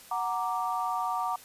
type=chord; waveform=sine; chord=Gb augmented; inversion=none; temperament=equal; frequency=740 / 932.3 / 1174.7 Hz; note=Gb5 / Bb5 / D6; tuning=0 / 0 / 0 cents; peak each=-32 dBFS; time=0.11-1.36 s; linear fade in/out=5 ms; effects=white hiss -51 dBFS RMS until 1.44 s + resampled to 32000 Hz